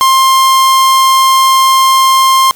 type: tone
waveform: 45% pulse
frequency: 1057 Hz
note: C6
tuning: 17 cents sharp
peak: -5 dBFS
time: 0.01-2.51 s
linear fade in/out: 0 ms
effects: white hiss -39 dBFS RMS until 2.55 s